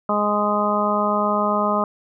harmonic tone, 207.7 Hz, G#3, in tune, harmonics 1 / 2 / 3 / 4 / 5 / 6, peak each -24 / -28 / -23 / -27 / -24 / -23 dBFS, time 0.09-1.84 s, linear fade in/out 2 ms, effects none

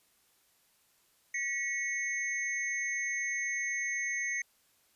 sine tone cluster, 1928 / 2200 / 6300 Hz, B6 / C#7 / G8, -42 / -14 / +8 cents, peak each -34 / -35 / -40 dBFS, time 1.34-4.42 s, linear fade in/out 5 ms, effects white hiss -69 dBFS RMS until 4.95 s + resampled to 32000 Hz

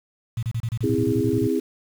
sine tone bursts, 115.5 Hz, A#2, 16 cents flat, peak -22 dBFS, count 13, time 0.37-1.472 s, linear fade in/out 5 ms, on 58 ms, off 29 ms
sine chord, C augmented, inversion none, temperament just, 261.6 / 327 / 408.8 Hz, C4 / E4 / G#4, 0 / -14 / -27 cents, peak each -24 dBFS, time 0.83-1.6 s, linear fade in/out 10 ms
effects 7-bit

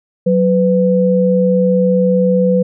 sine tone pair together, 185 / 500.2 Hz, F#3 / B4, 0 / +22 cents, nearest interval octave + perfect fourth, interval 1722 cents, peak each -12 dBFS, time 0.26-2.63 s, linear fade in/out 10 ms, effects none

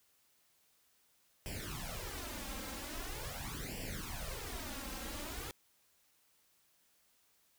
pink noise with flanger, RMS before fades -43 dBFS, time 1.46-5.51 s, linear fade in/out 0 ms, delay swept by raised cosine 0.38 to 3.78 ms, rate 0.43 Hz, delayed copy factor +0.85, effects white hiss -72 dBFS RMS until 7.58 s

